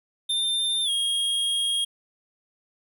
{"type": "tone with pitch glide", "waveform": "square", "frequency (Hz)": [3597, 3261], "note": ["A7", "G#7"], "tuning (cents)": [37, -32], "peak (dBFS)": -23, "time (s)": [0.29, 1.85], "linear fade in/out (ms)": 10, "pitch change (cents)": -169, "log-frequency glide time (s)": [0.84, 0.9], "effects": []}